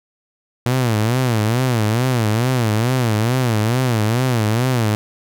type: tone with vibrato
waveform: sawtooth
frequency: 117.5 Hz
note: A#2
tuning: 14 cents sharp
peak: -11 dBFS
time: 0.66-4.95 s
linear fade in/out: 0 ms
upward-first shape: sine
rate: 2.3 Hz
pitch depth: 180 cents each way
effects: none